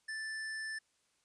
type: tone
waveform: square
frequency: 1760 Hz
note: A6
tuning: in tune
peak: -39 dBFS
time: 0.08-0.79 s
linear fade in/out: 10 ms
effects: white hiss -75 dBFS RMS until 1.24 s + resampled to 22050 Hz